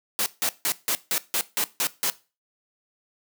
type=noise bursts; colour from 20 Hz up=white; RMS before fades=-24 dBFS; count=9; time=0.19-2.1 s; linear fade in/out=0 ms; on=70 ms; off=160 ms; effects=noise-tail reverb RT60 0.3 s tail -18 dB re dry + high-pass 200 Hz 12 dB/octave